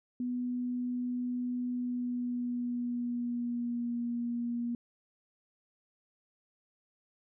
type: tone with pitch glide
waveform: sine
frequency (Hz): 246.9 to 237.9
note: B3 to A#3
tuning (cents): 0 to +35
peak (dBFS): -31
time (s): 0.2-4.75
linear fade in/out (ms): 2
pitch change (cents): -65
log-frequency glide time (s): 1.71-3.98
effects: none